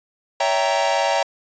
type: chord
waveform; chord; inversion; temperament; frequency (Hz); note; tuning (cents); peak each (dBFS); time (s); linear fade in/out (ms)
45% pulse; C# diminished seventh; none; equal with one note detuned; 562.4 / 659.3 / 784 / 932.3; C#5 / E5 / G5 / Bb5; +25 / 0 / 0 / 0; -23; 0.4-1.23; 5
effects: resampled to 16000 Hz